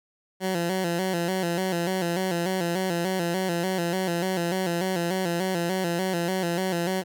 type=tone with vibrato; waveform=15% pulse; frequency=179.3 Hz; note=F3; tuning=46 cents sharp; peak=-18 dBFS; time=0.4-7.04 s; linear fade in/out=50 ms; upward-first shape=square; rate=3.4 Hz; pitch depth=83 cents each way; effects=none